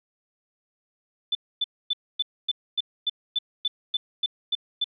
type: tone bursts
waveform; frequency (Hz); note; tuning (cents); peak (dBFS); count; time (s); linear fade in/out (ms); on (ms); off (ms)
sine; 3513; A7; -3; -21; 13; 1.32-4.843; 5; 31; 260
effects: none